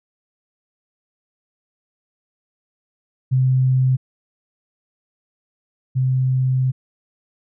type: tone pair in turn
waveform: sine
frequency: 129.7 / 129.7 Hz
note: C3 / C3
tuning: -15 / -15 cents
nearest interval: unison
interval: 0 cents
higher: neither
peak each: -13 / -15 dBFS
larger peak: first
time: 3.31-3.97 / 5.95-6.72 s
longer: second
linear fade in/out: 20 ms
effects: none